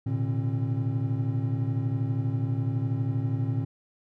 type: tone cluster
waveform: triangle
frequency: 113.2 / 125.4 / 146.4 / 268.8 Hz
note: A2 / B2 / D3 / C4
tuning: +50 / +27 / -5 / +47 cents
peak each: -25 / -30 / -31 / -32 dBFS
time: 0.06-3.65 s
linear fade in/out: 10 ms
effects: none